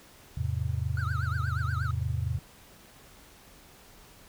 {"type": "chord", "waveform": "sine", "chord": "E augmented", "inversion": "none", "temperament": "equal with one note detuned", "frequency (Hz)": [82.41, 106.56, 130.81], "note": ["E2", "G#2", "B#2"], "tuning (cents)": [0, 45, 0], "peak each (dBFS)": [-31, -32, -32], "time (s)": [0.37, 2.39], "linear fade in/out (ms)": 5}
{"type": "tone with vibrato", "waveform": "triangle", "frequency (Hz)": 1396.9, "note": "F6", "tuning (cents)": 0, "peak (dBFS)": -33, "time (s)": [0.97, 1.91], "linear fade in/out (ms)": 2, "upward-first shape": "triangle", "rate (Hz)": 8.4, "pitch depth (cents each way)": 240}
{"effects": ["pink hiss -54 dBFS RMS until 4.28 s"]}